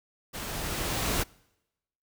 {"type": "noise with level ramp", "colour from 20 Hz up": "pink", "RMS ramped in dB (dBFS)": [-37, -27], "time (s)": [0.33, 1.24], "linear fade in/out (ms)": 20, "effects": ["noise-tail reverb RT60 0.9 s tail -25 dB re dry"]}